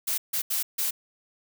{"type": "noise bursts at uneven times", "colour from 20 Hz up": "blue", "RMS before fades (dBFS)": -27, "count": 4, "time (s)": [[0.07, 0.18], [0.33, 0.42], [0.5, 0.63], [0.78, 0.91]], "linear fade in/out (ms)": 10, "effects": []}